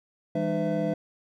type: tone cluster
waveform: triangle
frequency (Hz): 163.3 / 201.8 / 303.4 / 507 / 662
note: E3 / G#3 / D#4 / B4 / E5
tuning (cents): -16 / -49 / -44 / +45 / +7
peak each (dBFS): -29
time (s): 0.35-0.94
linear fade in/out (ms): 5
effects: none